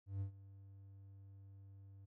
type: tone with ADSR envelope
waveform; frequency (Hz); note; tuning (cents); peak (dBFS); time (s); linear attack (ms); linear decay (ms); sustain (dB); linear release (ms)
triangle; 98; G2; 0; -35; 0.06-2.06; 150; 100; -18; 16
effects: none